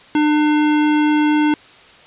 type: tone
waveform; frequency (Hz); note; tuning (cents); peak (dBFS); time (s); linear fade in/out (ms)
square; 300.7; D4; +41; -13; 0.15-1.54; 2
effects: white hiss -44 dBFS RMS until 2.06 s + resampled to 8000 Hz